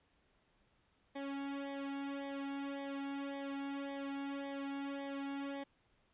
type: tone with flanger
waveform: sawtooth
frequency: 277.9 Hz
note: C#4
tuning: 4 cents sharp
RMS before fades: -42 dBFS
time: 1.15-5.64 s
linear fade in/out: 10 ms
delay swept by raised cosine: 0.71 to 2.01 ms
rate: 1.8 Hz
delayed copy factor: -0.8
effects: pink hiss -74 dBFS RMS until 6.13 s + resampled to 8000 Hz